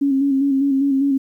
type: tone with vibrato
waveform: sine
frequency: 274.6 Hz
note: C#4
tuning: 16 cents flat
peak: -14 dBFS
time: 0.01-1.18 s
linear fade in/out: 10 ms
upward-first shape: square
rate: 5 Hz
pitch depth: 35 cents each way
effects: 9-bit